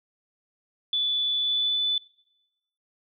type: tone with pitch glide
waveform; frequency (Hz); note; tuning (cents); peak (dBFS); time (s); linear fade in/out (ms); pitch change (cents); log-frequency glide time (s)
sine; 3468 to 3492; A7 to A7; -26 to -14; -22; 0.93-1.98; 2; +12; 1.38-1.81
effects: noise-tail reverb RT60 0.9 s tail -22 dB re dry